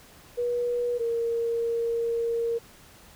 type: tone pair in turn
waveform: sine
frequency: 483.3 / 464.6 Hz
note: B4 / A#4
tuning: -38 / -6 cents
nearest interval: minor second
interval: 68 cents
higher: first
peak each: -24 dBFS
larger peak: neither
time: 0.37-0.99 / 0.99-2.59 s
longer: second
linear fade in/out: 20 ms
effects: pink hiss -52 dBFS RMS until 3.15 s